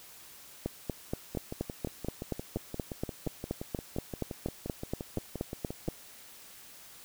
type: two click trains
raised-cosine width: 2 ms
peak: -18 / -23 dBFS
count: 23 / 27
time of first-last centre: 0.66-5.886 / 1.35-5.88 s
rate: 4.21 / 5.74 Hz
effects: white hiss -52 dBFS RMS until 7.04 s